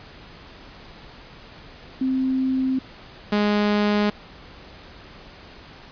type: tone pair in turn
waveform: sine / sawtooth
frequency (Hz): 261.6 / 207.6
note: C4 / G#3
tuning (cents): 0 / 0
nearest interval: major third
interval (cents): 400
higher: first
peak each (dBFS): -19 / -14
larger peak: second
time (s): 2.01-2.79 / 3.32-4.1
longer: neither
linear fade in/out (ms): 5
effects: pink hiss -44 dBFS RMS until 5.91 s + resampled to 11025 Hz